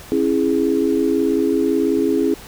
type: chord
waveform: sine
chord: C# minor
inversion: none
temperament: equal with one note detuned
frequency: 271.3 / 329.6 / 415.3 Hz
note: C#4 / E4 / G#4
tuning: -37 / 0 / 0 cents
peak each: -19 dBFS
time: 0.12-2.34 s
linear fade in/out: 0 ms
effects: pink hiss -39 dBFS RMS until 2.47 s

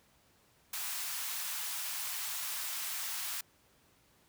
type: high-pass noise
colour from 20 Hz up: white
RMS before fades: -38 dBFS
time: 0.73-3.41 s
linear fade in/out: 5 ms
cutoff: 820 Hz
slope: 24 dB/octave
effects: pink hiss -67 dBFS RMS until 4.28 s + high-pass 60 Hz 12 dB/octave

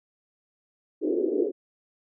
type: band-pass noise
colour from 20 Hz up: pink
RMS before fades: -25 dBFS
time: 1.01-1.52 s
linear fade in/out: 50 ms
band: 310 to 450 Hz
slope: 48 dB/octave
effects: none

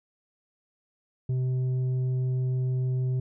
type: tone with tanh clipping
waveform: sine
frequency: 128.1 Hz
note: C3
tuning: 36 cents flat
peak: -25 dBFS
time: 1.29-3.2 s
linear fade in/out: 5 ms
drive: 5 dB
effects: none

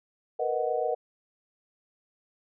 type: chord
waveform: sine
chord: B major seventh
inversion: third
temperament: equal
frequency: 466.2 / 493.9 / 622.3 / 740 Hz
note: A#4 / B4 / D#5 / F#5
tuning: 0 / 0 / 0 / 0 cents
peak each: -31 dBFS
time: 0.39-0.95 s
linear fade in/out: 10 ms
effects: none

